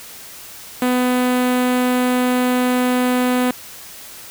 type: tone with notch filter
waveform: sawtooth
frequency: 250 Hz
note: B3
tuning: 21 cents sharp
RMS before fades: -17 dBFS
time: 0.82-3.51 s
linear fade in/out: 2 ms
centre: 5500 Hz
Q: 1.1
effects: white hiss -37 dBFS RMS until 4.3 s